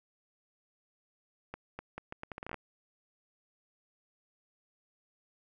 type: accelerating click train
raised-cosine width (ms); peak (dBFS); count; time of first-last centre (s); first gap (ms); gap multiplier
0.5; -25; 13; 1.54-2.543; 250; 0.76
effects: none